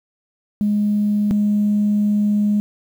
sine tone pair in turn, 207.7 / 207.7 Hz, G#3 / G#3, 0 / 0 cents, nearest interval unison, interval 0 cents, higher neither, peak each -14 / -13 dBFS, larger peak second, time 0.61-1.31 / 1.31-2.6 s, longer second, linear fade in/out 0 ms, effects tanh soft clip ceiling -10 dBFS + 8-bit

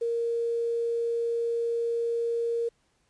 sine tone with quantisation, 466.2 Hz, A#4, in tune, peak -25 dBFS, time 0.01-2.69 s, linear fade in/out 10 ms, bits 9, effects pink hiss -70 dBFS RMS until 3.09 s + resampled to 22050 Hz

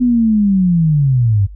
sine linear sweep, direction down, 251.3 to 94.1 Hz, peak -9 dBFS, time 0-1.47 s, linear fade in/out 20 ms, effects added 50 Hz sine -30 dBFS peak until 1.55 s

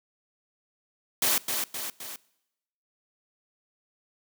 white noise with echo, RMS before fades -24 dBFS, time 1.22-1.38 s, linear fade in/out 2 ms, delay 260 ms, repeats 3, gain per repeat -5 dB, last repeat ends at 2.16 s, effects noise-tail reverb RT60 0.9 s tail -23 dB re dry + high-pass 150 Hz 12 dB/octave

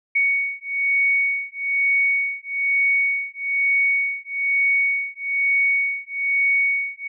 sine beating tone pair, 2230 / 2231.1 Hz, C#7 / C#7, +10 / +11 cents, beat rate 1.1 Hz, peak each -21 dBFS, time 0.15-7.08 s, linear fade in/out 10 ms, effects none

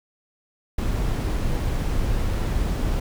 brown noise, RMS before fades -23 dBFS, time 0.78-3 s, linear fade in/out 5 ms, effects none

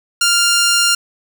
10% pulse tone, 1396.9 Hz, F6, in tune, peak -3 dBFS, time 0.21-0.95 s, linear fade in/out 5 ms, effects none

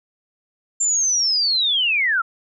sine linear sweep, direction down, 7330 to 1300 Hz, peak -16 dBFS, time 0.8-2.22 s, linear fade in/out 10 ms, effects none

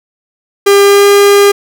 45% pulse tone with pitch glide, 400.7 to 403.7 Hz, G4 to G#4, +38 to -49 cents, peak -3 dBFS, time 0.66-1.52 s, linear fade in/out 10 ms, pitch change +13 cents, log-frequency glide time 0.83-1.06 s, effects none

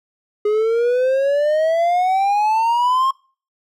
triangle exponential sweep, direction up, 414.9 to 1078 Hz, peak -12 dBFS, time 0.45-3.11 s, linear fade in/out 5 ms, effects noise-tail reverb RT60 0.4 s tail -24 dB re dry

